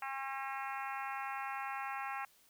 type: harmonic tone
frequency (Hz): 270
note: C#4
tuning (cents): -45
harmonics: 3 / 4 / 5 / 6 / 7 / 8 / 9 / 10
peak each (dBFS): -42 / -44 / -46 / -48 / -49 / -50 / -51 / -52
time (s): 0.02-2.25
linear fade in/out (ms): 2
effects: white hiss -67 dBFS RMS until 2.49 s